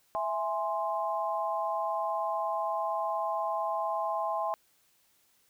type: chord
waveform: sine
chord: E augmented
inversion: none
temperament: equal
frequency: 659.3 / 830.6 / 1046.5 Hz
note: E5 / G#5 / B#5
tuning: 0 / 0 / 0 cents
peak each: -33 dBFS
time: 0.15-4.54 s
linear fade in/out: 0 ms
effects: white hiss -68 dBFS RMS until 5.49 s